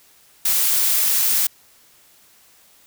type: noise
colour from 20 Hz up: blue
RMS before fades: -18 dBFS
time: 0.45-1.47 s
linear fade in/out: 5 ms
effects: white hiss -53 dBFS RMS until 2.86 s